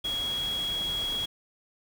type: tone in noise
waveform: sine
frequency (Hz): 3318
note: G#7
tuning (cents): -2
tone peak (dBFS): -28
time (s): 0.04-1.26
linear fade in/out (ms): 10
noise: pink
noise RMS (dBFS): -40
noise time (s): 0.04-1.26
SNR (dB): +9
effects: none